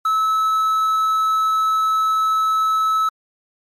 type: tone with quantisation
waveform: triangle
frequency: 1300 Hz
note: E6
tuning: 24 cents flat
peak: -13 dBFS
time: 0.05-3.09 s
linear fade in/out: 5 ms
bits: 7
effects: MP3 64 kbps